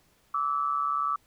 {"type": "tone pair together", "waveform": "sine", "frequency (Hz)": [1159.2, 1300], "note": ["D6", "E6"], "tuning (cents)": [-23, -24], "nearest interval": "major second", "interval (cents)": 199, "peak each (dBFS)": [-27, -29], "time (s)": [0.34, 1.16], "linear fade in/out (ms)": 5, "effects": ["pink hiss -65 dBFS RMS until 1.26 s"]}